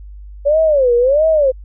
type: tone with vibrato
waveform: sine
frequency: 553 Hz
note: C#5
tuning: 4 cents flat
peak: -9 dBFS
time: 0.45-1.52 s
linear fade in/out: 20 ms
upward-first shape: sine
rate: 1.5 Hz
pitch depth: 260 cents each way
effects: added 50 Hz sine -31 dBFS peak until 1.64 s